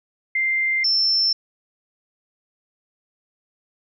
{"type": "tone pair in turn", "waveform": "sine", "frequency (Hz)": [2093, 5351], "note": ["C7", "E8"], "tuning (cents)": [0, 25], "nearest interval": "octave + major third", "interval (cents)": 1625, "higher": "second", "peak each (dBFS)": [-18, -16], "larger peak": "second", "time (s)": [[0.35, 0.84], [0.84, 1.33]], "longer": "neither", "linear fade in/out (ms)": 5, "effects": []}